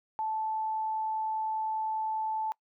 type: tone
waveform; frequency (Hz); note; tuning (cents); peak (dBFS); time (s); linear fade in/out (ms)
sine; 875; A5; -10; -29; 0.19-2.52; 0
effects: noise-tail reverb RT60 0.1 s tail -24 dB re dry